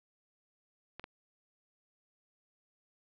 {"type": "clicks", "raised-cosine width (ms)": 0.3, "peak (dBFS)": -27, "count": 2, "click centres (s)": [0.996, 1.041], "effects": ["low-pass 4000 Hz 12 dB/octave"]}